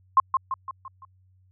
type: tone with echo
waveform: sine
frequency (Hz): 1062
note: C6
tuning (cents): +25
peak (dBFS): -12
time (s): 0.17-0.2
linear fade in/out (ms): 2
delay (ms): 170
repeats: 5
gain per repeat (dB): -6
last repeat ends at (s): 1.05
effects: added 93 Hz sine -57 dBFS peak until 1.51 s